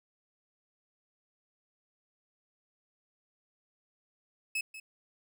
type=tone with echo; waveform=40% pulse; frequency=2589 Hz; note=E7; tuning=32 cents flat; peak=-29 dBFS; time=4.55-4.61 s; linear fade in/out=5 ms; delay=190 ms; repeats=1; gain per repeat=-13 dB; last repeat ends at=4.8 s; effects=none